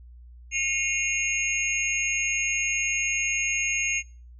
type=tone cluster; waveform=sine; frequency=2155 / 2459 / 2760 / 6530 Hz; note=C#7 / D#7 / F7 / G#8; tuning=-49 / -21 / -21 / -30 cents; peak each=-29 dBFS; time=0.51-4.03 s; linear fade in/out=50 ms; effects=noise-tail reverb RT60 0.4 s tail -26 dB re dry + added 60 Hz sine -44 dBFS peak until 4.39 s